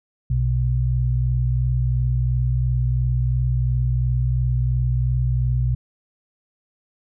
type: tone pair together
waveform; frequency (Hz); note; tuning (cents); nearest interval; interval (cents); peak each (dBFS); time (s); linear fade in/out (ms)
sine; 61.74 / 124.63; B1 / B2; 0 / +16; octave; 1216; -21 / -19; 0.3-5.75; 5
effects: none